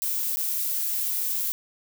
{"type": "noise with dropouts", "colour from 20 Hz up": "violet", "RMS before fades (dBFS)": -27, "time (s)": [0.02, 1.52], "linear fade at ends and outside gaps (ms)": 0, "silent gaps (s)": [0.36, 0.37], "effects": []}